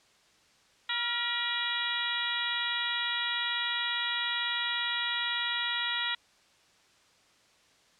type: harmonic tone with a mistuned harmonic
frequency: 478.9 Hz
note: A#4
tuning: 47 cents sharp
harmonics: 2 / 3 / 4 / 5 / 6 / 7 / 8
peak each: -40 / -37 / -34 / -40 / -40 / -34 / -35 dBFS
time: 0.89-6.15 s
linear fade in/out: 5 ms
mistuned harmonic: 3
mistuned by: -50 cents
effects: white hiss -63 dBFS RMS until 7.99 s + low-pass 6000 Hz 12 dB/octave